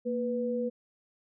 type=tone pair together; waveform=sine; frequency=232.6 / 492.4 Hz; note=A#3 / B4; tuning=-4 / -5 cents; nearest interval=octave + minor second; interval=1299 cents; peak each=-32 / -30 dBFS; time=0.05-0.7 s; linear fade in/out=20 ms; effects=none